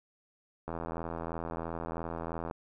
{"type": "click train", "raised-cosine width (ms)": 1, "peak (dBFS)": -23, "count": 153, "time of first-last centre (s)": [0.68, 2.511], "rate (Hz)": 83, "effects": []}